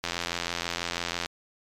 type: click train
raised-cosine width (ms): 0.2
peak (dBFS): -11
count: 106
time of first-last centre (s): 0.04-1.26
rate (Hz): 86.1
effects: MP3 96 kbps